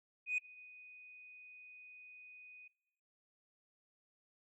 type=tone with ADSR envelope; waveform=sine; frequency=2489 Hz; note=D#7; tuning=in tune; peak=-29 dBFS; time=0.26-2.68 s; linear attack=120 ms; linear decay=3 ms; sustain=-24 dB; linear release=7 ms; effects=noise-tail reverb RT60 1.0 s tail -22 dB re dry + tanh soft clip ceiling -29 dBFS